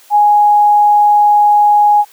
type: tone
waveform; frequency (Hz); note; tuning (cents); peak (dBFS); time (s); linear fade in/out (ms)
sine; 830.6; G#5; 0; -5; 0.1-2.05; 50
effects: white hiss -44 dBFS RMS until 2.12 s + high-pass 400 Hz 12 dB/octave